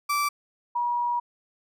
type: tone pair in turn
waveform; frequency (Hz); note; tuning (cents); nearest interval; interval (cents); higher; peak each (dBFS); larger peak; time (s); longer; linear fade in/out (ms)
35% pulse / sine; 1164 / 960.8; D6 / B5; -16 / -48; minor third; 332; first; -21 / -23; first; 0.09-0.29 / 0.75-1.2; second; 10
effects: none